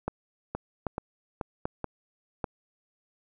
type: two click trains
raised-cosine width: 1 ms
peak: -17 / -15 dBFS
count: 4 / 4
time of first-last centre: 0.55-1.843 / 0.08-2.442 s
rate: 2.32 / 1.27 Hz
effects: none